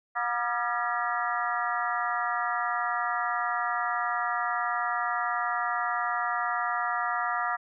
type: harmonic tone with a mistuned harmonic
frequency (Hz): 240.1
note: B3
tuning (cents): -49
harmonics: 3 / 4 / 5 / 6 / 7 / 8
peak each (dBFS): -32 / -35 / -31 / -33 / -36 / -36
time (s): 0.15-7.57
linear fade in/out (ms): 20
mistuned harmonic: 6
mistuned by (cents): -88
effects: none